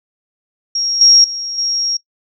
sine tone with level steps, 5590 Hz, F8, 1 cent sharp, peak -15 / -5 / -21 / -15 dBFS, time 0.75-1.97 s, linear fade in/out 5 ms, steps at 1.01 / 1.24 / 1.58 s, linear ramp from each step 2 ms, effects noise-tail reverb RT60 0.1 s tail -20 dB re dry

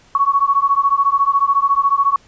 sine beating tone pair, 1108.7 / 1122.7 Hz, C#6 / C#6, 0 / +22 cents, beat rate 14 Hz, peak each -15 dBFS, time 0.15-2.16 s, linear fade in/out 2 ms, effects pink hiss -50 dBFS RMS until 2.27 s + resampled to 16000 Hz

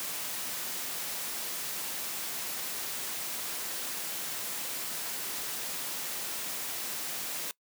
white high-pass noise, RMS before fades -36 dBFS, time 0-7.51 s, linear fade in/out 0 ms, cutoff 150 Hz, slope 12 dB/octave, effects noise-tail reverb RT60 0.1 s tail -22 dB re dry

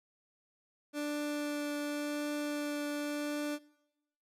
30% pulse tone with vibrato, 293.7 Hz, D4, in tune, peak -31 dBFS, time 0.93-3.59 s, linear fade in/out 50 ms, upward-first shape triangle, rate 0.9 Hz, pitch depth 8 cents each way, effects noise-tail reverb RT60 0.9 s tail -22 dB re dry + resampled to 32000 Hz

